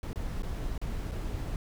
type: noise with dropouts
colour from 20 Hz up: brown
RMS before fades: -34 dBFS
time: 0.03-1.56 s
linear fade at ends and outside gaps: 1 ms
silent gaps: 0.131-0.158 / 0.422-0.432 / 0.779-0.815 / 1.113-1.117 s
effects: none